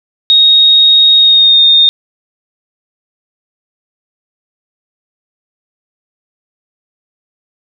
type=tone with pitch glide; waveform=sine; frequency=3745 to 3672 Hz; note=A#7 to A#7; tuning=+7 to -27 cents; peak=-3 dBFS; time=0.3-1.89 s; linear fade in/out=0 ms; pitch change=-34 cents; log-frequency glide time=1.15-1.62 s; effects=none